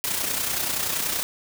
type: noise with amplitude modulation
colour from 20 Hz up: white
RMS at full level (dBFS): -24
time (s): 0.04-1.23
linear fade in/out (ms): 0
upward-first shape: sine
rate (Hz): 30.5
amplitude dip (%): 50
effects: none